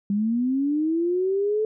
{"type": "linear sweep", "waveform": "sine", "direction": "up", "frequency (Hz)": [197.1, 437.4], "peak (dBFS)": -20, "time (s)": [0.1, 1.65], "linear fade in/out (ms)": 2, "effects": []}